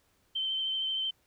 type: tone with vibrato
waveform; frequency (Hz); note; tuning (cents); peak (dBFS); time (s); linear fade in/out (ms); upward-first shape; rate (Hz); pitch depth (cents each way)
sine; 3100; G7; -20; -29; 0.35-1.11; 10; triangle; 13; 23
effects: pink hiss -70 dBFS RMS until 1.26 s